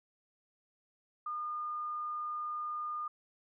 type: tone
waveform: sine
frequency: 1216 Hz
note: D#6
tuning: 40 cents flat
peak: -35 dBFS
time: 1.26-3.08 s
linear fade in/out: 5 ms
effects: none